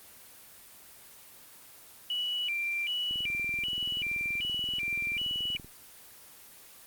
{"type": "tone with vibrato", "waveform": "sine", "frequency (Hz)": 2637, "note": "E7", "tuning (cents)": 0, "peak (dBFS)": -29, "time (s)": [2.1, 5.57], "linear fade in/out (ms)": 2, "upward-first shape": "square", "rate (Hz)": 1.3, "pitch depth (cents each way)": 190}
{"type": "click train", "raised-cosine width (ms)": 3, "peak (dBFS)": -34, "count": 54, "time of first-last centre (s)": [3.11, 5.646], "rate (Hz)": 20.9}
{"effects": ["white hiss -52 dBFS RMS until 6.86 s", "Opus 24 kbps"]}